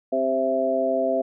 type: harmonic tone with a mistuned harmonic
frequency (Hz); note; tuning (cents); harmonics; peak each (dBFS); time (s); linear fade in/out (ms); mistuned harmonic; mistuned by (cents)
131.4; C3; +8; 2 / 3 / 4 / 5; -28 / -29 / -26 / -22; 0.12-1.22; 10; 5; +16
effects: none